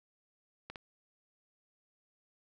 clicks, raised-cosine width 0.3 ms, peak -27 dBFS, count 2, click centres 0.7 / 0.758 s, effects none

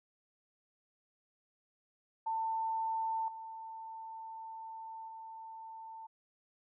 sine tone with level steps, 894 Hz, A5, 27 cents sharp, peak -32 / -43 / -45 dBFS, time 2.26-6.07 s, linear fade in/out 10 ms, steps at 3.28 / 5.08 s, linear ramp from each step 2 ms, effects none

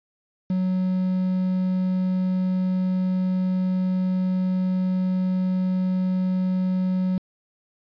triangle tone with quantisation, 185 Hz, F#3, in tune, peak -18 dBFS, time 0.5-7.18 s, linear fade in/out 2 ms, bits 7, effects resampled to 11025 Hz

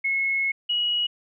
sine tone pair in turn, 2179 / 2909 Hz, C#7 / F#7, -30 / -30 cents, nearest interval perfect fourth, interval 500 cents, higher second, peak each -21 dBFS, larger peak neither, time 0.04-0.52 / 0.69-1.07 s, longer first, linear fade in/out 10 ms, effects none

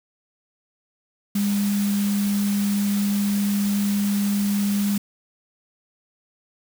sine tone in noise, 202.6 Hz, G#3, 43 cents flat, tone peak -19 dBFS, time 1.35-4.98 s, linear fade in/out 5 ms, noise white, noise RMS -33 dBFS, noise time 1.35-4.98 s, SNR +11 dB, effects none

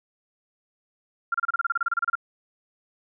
sine tone bursts, 1385 Hz, F6, 15 cents flat, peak -20 dBFS, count 16, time 1.32-2.154 s, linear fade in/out 5 ms, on 24 ms, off 30 ms, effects none

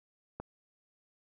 click, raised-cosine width 1 ms, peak -25 dBFS, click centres 0.4 s, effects none

